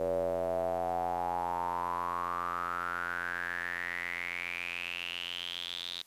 square tone with band-pass filter sweep, 43.65 Hz, F1, in tune, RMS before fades -35 dBFS, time 0-6.02 s, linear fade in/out 0 ms, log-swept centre 540 to 3800 Hz, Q 8.5, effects white hiss -62 dBFS RMS until 6.06 s + resampled to 32000 Hz

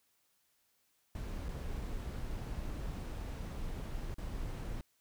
brown noise with dropouts, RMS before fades -40 dBFS, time 1.15-4.81 s, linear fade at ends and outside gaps 1 ms, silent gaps 1.484-1.489 / 4.143-4.183 s, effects white hiss -75 dBFS RMS until 5 s

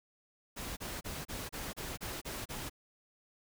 pink noise bursts, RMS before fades -41 dBFS, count 9, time 0.56-2.698 s, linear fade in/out 20 ms, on 210 ms, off 31 ms, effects none

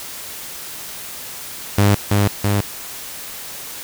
sawtooth tone with echo, 101.6 Hz, G#2, 38 cents flat, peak -7 dBFS, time 1.78-1.95 s, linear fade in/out 5 ms, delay 330 ms, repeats 2, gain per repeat -2 dB, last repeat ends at 2.61 s, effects white hiss -32 dBFS RMS until 3.83 s

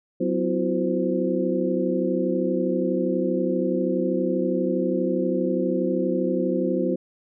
sine tone cluster, 187.1 / 255.8 / 331.6 / 364 / 517 Hz, F#3 / C4 / E4 / F#4 / C5, +20 / -39 / +10 / -28 / -21 cents, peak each -27 dBFS, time 0.2-6.96 s, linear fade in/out 10 ms, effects none

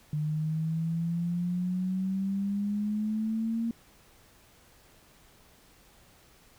sine exponential sweep, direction up, 150 to 231.8 Hz, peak -27 dBFS, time 0.13-3.71 s, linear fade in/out 2 ms, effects pink hiss -59 dBFS RMS until 6.58 s

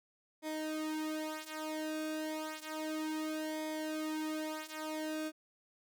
sawtooth tone with flanger, 311.1 Hz, D#4, in tune, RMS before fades -39 dBFS, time 0.42-5.32 s, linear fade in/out 50 ms, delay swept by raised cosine 0.71 to 4.21 ms, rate 0.31 Hz, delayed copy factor -0.85, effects none

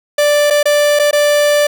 45% pulse tone with dropouts, 587.3 Hz, D5, in tune, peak -9 dBFS, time 0.18-1.67 s, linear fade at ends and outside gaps 5 ms, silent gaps 0.502-0.506 / 0.63-0.655 / 0.991-0.995 / 1.111-1.129 s, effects none

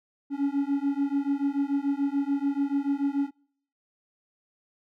triangle beating tone pair, 277.2 / 284.1 Hz, C#4 / C#4, 0 / +43 cents, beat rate 6.9 Hz, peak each -25 dBFS, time 0.3-3.31 s, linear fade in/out 50 ms, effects noise-tail reverb RT60 0.6 s tail -26 dB re dry

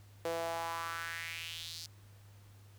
sawtooth tone with high-pass filter sweep, 166.4 Hz, E3, 17 cents sharp, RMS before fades -40 dBFS, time 0.25-1.86 s, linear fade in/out 2 ms, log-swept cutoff 490 to 4900 Hz, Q 3.4, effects added 101 Hz sine -55 dBFS peak until 2.78 s + pink hiss -65 dBFS RMS until 2.78 s

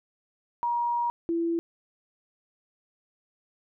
sine tone pair in turn, 951 / 335.4 Hz, A#5 / E4, +34 / +30 cents, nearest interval octave + tritone, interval 1804 cents, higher first, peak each -24 / -24 dBFS, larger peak neither, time 0.63-1.1 / 1.29-1.59 s, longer first, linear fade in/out 0 ms, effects none

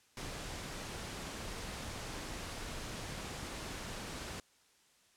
pink noise, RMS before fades -43 dBFS, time 0.17-4.4 s, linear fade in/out 2 ms, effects white hiss -68 dBFS RMS until 5.16 s + low-pass 9000 Hz 12 dB/octave

